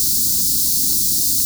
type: band-stop noise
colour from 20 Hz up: white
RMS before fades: -17 dBFS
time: 0-1.45 s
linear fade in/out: 0 ms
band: 320 to 4200 Hz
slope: 48 dB/octave
effects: none